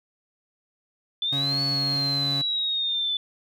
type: exponential two-way sweep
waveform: sine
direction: up then down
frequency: 3489 to 4435 to 3489 Hz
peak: -23 dBFS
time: 1.22-3.17 s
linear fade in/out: 2 ms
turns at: 1.62 s
type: tone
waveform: 30% pulse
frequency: 139.7 Hz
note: C#3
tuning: 14 cents sharp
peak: -26 dBFS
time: 1.32-2.42 s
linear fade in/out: 10 ms
effects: none